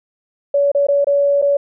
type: tone with dropouts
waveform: sine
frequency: 567 Hz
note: C#5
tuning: 39 cents sharp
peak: -11 dBFS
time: 0.54-1.57 s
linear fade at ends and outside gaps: 5 ms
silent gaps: 0.717-0.748 / 0.869-0.885 / 1.045-1.069 / 1.417-1.423 s
effects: none